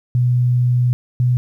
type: tone pair in turn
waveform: sine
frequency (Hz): 123.47 / 124.1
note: B2 / B2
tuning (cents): 0 / +9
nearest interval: unison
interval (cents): 9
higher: second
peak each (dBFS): -12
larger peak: neither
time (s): 0.15-0.93 / 1.2-1.37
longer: first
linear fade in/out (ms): 0
effects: 9-bit